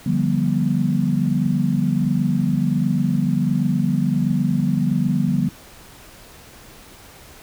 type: chord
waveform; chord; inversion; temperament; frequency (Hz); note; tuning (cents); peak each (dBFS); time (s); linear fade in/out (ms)
sine; G dominant seventh; second; equal with one note detuned; 146.83 / 174.61 / 196 / 240.9; D3 / F3 / G3 / B3; 0 / 0 / 0 / -43; -22; 0.06-5.49; 5
effects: pink hiss -44 dBFS RMS until 7.42 s